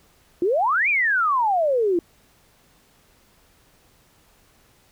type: exponential two-way sweep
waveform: sine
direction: up then down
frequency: 329.6 to 2489 to 329.6 Hz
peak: -17 dBFS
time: 0.42-1.99 s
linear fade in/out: 2 ms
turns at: 0.89 s
effects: pink hiss -58 dBFS RMS until 4.91 s